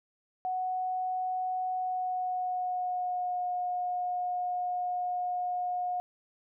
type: tone with pitch glide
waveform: sine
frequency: 740 to 720.6 Hz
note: F#5 to F#5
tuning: 0 to -46 cents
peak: -29 dBFS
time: 0.45-6 s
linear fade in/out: 0 ms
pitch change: -46 cents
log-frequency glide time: 1.72-3.44 s
effects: none